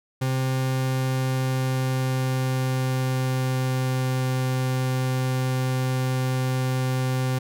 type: tone with pitch glide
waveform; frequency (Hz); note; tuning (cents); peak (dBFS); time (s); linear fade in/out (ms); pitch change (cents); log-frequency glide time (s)
40% pulse; 130.81 to 129.23; C3 to C3; 0 to -21; -21; 0.21-7.39; 10; -21; 0.59-4.33
effects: none